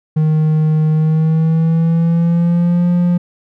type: tone with pitch glide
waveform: triangle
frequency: 155.56 to 175.62 Hz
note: D#3 to F3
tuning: 0 to +10 cents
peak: -8 dBFS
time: 0.16-3.18 s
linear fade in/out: 10 ms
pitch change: +210 cents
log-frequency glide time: 0.91-2.88 s
effects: none